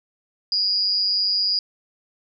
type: tone with amplitude modulation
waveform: sine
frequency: 4884 Hz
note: D#8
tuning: 33 cents flat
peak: -15 dBFS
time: 0.52-1.59 s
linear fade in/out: 2 ms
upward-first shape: sine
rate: 195 Hz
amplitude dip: 70%
effects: none